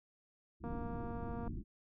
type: low-pass noise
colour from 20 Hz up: pink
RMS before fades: -43 dBFS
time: 0.6-1.64 s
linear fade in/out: 50 ms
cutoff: 360 Hz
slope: 96 dB/octave
type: click train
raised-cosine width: 1 ms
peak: -34 dBFS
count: 197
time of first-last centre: 0.64-1.478 s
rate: 234 Hz
effects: none